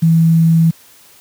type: tone with quantisation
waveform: sine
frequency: 163.9 Hz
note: E3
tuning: 10 cents flat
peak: -7 dBFS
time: 0.02-0.71 s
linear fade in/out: 10 ms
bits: 6
effects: white hiss -45 dBFS RMS until 1.2 s + high-pass 60 Hz 12 dB/octave

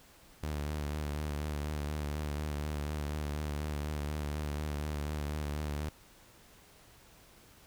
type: tone with vibrato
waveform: sawtooth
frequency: 74.5 Hz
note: D2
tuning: 25 cents sharp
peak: -30 dBFS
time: 0.43-5.89 s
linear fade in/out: 0 ms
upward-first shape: sine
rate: 4.1 Hz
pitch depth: 42 cents each way
effects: pink hiss -59 dBFS RMS until 7.66 s

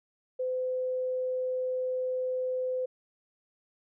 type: tone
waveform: sine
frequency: 510 Hz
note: C5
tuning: 44 cents flat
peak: -28 dBFS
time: 0.39-2.86 s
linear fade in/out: 10 ms
effects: none

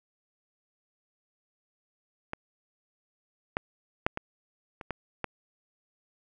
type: clicks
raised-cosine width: 0.5 ms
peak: -18 / -12 / -8 / -17 / -25 / -17 / -15 dBFS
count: 7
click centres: 2.334 / 3.569 / 4.065 / 4.174 / 4.812 / 4.907 / 5.243 s
effects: none

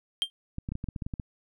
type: tone with exponential decay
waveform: triangle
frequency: 3174 Hz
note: G7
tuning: 21 cents sharp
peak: -18 dBFS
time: 0.22-0.3 s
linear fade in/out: 0 ms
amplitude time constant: 16 ms
type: clicks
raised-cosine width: 5 ms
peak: -21 dBFS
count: 11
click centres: 0.584 / 0.689 / 0.72 / 0.754 / 0.841 / 0.887 / 0.962 / 1.022 / 1.065 / 1.138 / 1.198 s
effects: none

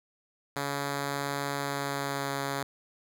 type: tone with pitch glide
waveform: 5% pulse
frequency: 141.1 to 139.08 Hz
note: C#3 to C#3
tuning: +31 to +6 cents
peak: -19 dBFS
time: 0.56-2.63 s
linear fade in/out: 2 ms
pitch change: -25 cents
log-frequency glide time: 1.57-2.33 s
effects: none

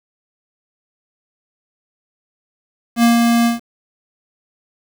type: tone with ADSR envelope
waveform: square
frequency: 234.3 Hz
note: A#3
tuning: 9 cents sharp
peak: -9 dBFS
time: 2.96-3.6 s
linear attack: 72 ms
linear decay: 140 ms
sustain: -3 dB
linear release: 140 ms
effects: 7-bit

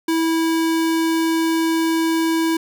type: tone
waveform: square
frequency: 326.5 Hz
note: E4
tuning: 17 cents flat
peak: -17 dBFS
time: 0.08-2.57 s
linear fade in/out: 5 ms
effects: none

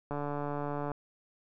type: click train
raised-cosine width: 1 ms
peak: -22 dBFS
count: 118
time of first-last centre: 0.11-0.917 s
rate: 145 Hz
effects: none

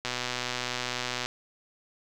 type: click train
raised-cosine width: 0.2 ms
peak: -13 dBFS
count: 151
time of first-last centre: 0.05-1.26 s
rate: 124 Hz
effects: none

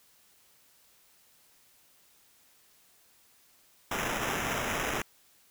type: noise with sample-and-hold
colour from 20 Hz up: blue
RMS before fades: -32 dBFS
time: 3.91-5.02 s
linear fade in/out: 5 ms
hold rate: 4410 Hz
effects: white hiss -63 dBFS RMS until 5.5 s

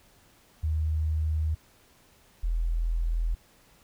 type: tone pair in turn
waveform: sine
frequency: 78.1 / 41.49 Hz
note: D#2 / E1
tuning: +7 / +12 cents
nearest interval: major seventh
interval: 1095 cents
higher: first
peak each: -24 dBFS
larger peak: neither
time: 0.63-1.55 / 2.43-3.35 s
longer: neither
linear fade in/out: 10 ms
effects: pink hiss -60 dBFS RMS until 3.83 s

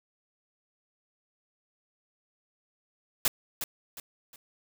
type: noise with echo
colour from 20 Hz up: white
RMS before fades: -24 dBFS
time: 3.25-3.28 s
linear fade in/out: 2 ms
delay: 360 ms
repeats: 3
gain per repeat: -9 dB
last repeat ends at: 4.36 s
effects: none

